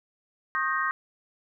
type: chord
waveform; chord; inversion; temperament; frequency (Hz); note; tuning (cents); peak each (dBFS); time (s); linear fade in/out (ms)
sine; Eb dominant seventh; third; equal with one note detuned; 1085.3 / 1244.5 / 1568 / 1864.7; Db6 / Eb6 / G6 / Bb6; -37 / 0 / 0 / 0; -30; 0.55-0.91; 0
effects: none